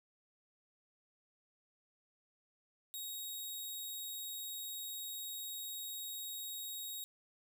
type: tone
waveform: 10% pulse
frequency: 3776 Hz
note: A#7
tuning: 22 cents sharp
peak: -34 dBFS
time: 2.94-7.04 s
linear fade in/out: 0 ms
effects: none